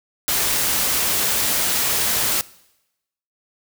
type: noise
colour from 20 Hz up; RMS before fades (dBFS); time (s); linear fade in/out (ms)
white; -20; 0.28-2.41; 0
effects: noise-tail reverb RT60 0.9 s tail -21 dB re dry